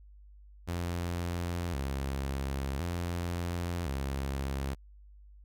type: tone with vibrato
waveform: sawtooth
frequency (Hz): 76.9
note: D#2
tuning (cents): -20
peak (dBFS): -28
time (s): 0.67-4.75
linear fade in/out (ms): 20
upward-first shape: square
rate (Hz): 0.47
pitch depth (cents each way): 210
effects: added 50 Hz sine -51 dBFS peak until 5.44 s